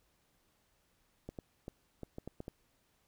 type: clicks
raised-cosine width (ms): 2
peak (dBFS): -29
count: 8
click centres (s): 1.29 / 1.388 / 1.681 / 2.033 / 2.184 / 2.276 / 2.404 / 2.481
effects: pink hiss -74 dBFS RMS until 3.07 s